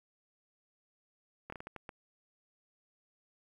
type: slowing click train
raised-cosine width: 0.5 ms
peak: -28 dBFS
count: 7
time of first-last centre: 1.5-1.892 s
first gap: 24 ms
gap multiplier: 1.4
effects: 10-bit